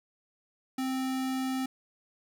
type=tone; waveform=square; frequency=261.6 Hz; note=C4; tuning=in tune; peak=-30 dBFS; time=0.78-1.66 s; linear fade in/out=5 ms; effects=10-bit